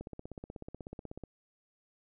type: click train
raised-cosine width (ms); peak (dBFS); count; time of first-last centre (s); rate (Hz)
2; -29; 21; 0.01-1.237; 16.3
effects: none